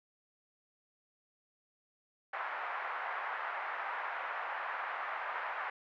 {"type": "band-pass noise", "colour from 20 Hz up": "pink", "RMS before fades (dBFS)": -39, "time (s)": [2.33, 5.7], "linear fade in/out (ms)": 5, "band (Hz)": [780, 1900], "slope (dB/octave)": 24, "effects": []}